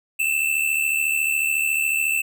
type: tone pair together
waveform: square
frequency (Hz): 2619 / 2693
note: E7 / E7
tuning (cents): -12 / +36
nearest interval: unison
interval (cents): 48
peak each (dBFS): -23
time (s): 0.19-2.22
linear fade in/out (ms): 10
effects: none